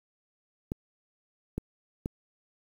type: clicks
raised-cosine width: 3 ms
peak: -18 dBFS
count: 3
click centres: 0.719 / 1.58 / 2.059 s
effects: 8-bit